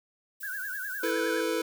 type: noise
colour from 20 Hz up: violet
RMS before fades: -42 dBFS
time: 0.4-1.12 s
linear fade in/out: 10 ms
type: tone with vibrato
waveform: sine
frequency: 1568 Hz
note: G6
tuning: in tune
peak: -33 dBFS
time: 0.43-1.41 s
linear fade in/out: 2 ms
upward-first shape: triangle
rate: 9.8 Hz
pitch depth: 140 cents each way
type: chord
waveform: square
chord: E suspended fourth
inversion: none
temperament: equal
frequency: 329.6 / 440 / 493.9 Hz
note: E4 / A4 / B4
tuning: 0 / 0 / 0 cents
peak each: -32 dBFS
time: 1.03-1.62 s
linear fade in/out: 5 ms
effects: none